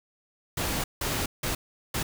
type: noise bursts at uneven times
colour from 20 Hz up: pink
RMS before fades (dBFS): -29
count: 4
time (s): 0.57-0.84 / 1.01-1.26 / 1.43-1.55 / 1.94-2.03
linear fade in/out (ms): 5
effects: none